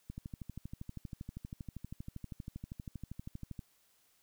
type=click train; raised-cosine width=5 ms; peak=-30 dBFS; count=45; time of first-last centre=0.1-3.592 s; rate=12.6 Hz; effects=white hiss -71 dBFS RMS until 4.22 s